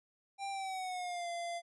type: tone with pitch glide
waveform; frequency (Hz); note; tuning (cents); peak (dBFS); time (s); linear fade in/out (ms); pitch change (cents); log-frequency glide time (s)
square; 790 to 687.7; G5 to F5; +13 to -27; -38; 0.38-1.62; 50; -240; 0.5-1.29
effects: resampled to 24000 Hz